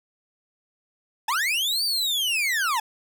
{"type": "linear two-way sweep", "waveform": "40% pulse", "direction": "up then down", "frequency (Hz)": [820, 4699, 832], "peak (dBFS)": -21, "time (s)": [1.28, 2.8], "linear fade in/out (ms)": 5, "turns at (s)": 1.84, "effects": []}